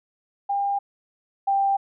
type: tone pair in turn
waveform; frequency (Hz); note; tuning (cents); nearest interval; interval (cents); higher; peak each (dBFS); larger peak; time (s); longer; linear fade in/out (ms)
sine; 801 / 789.1; G5 / G5; +37 / +11; unison; 26; first; -21 / -18; second; 0.49-0.79 / 1.47-1.77; neither; 10
effects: none